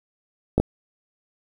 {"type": "clicks", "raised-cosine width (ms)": 2, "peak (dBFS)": -5, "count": 2, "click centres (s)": [0.58, 0.6], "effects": ["7-bit"]}